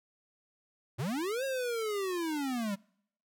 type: linear two-way sweep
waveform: square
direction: up then down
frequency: 103.7 to 547 to 190.3 Hz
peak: -32 dBFS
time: 0.98-2.76 s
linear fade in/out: 20 ms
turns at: 1.44 s
effects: noise-tail reverb RT60 0.7 s tail -26 dB re dry